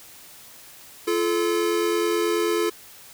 square tone pair together, 343.7 / 433 Hz, F4 / A4, -28 / -28 cents, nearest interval major third, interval 400 cents, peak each -24 dBFS, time 1.07-2.7 s, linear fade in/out 10 ms, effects white hiss -46 dBFS RMS until 3.13 s

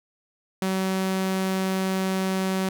sawtooth tone, 189.5 Hz, F#3, 42 cents sharp, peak -19 dBFS, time 0.62-2.69 s, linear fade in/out 2 ms, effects none

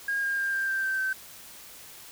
triangle tone with pitch steps, 1626 / 1612 / 1598.1 / 1584.3 / 1570.6 / 1557.1 / 1543.6 Hz, G#6 / G6 / G6 / G6 / G6 / G6 / G6, -37 / +48 / +33 / +18 / +3 / -12 / -27 cents, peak -22 dBFS, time 0.08-1.13 s, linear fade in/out 5 ms, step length 150 ms, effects tanh soft clip ceiling -23 dBFS + white hiss -47 dBFS RMS until 2.11 s

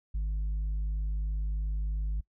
sine tone with tanh clipping, 51.5 Hz, G#1, 14 cents flat, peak -29 dBFS, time 0.14-2.21 s, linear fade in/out 10 ms, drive 3 dB, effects noise-tail reverb RT60 0.1 s tail -23 dB re dry

